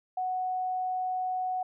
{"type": "tone", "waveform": "sine", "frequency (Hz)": 740, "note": "F#5", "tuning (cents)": 0, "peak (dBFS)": -28, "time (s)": [0.17, 1.63], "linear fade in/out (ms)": 5, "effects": []}